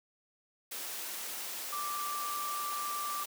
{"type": "tone in noise", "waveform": "sine", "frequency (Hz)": 1174.7, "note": "D6", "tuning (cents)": 0, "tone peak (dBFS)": -35, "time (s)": [1.72, 3.24], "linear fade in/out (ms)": 10, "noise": "white", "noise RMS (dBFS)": -40, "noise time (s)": [0.71, 3.26], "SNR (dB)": 2, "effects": ["high-pass 300 Hz 12 dB/octave"]}